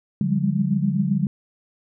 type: tone cluster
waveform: sine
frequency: 144.4 / 178.6 / 196.2 / 203.8 Hz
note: D3 / F3 / G3 / G#3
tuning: -29 / +39 / +2 / -32 cents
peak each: -24 dBFS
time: 0.21-1.27 s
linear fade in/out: 2 ms
effects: none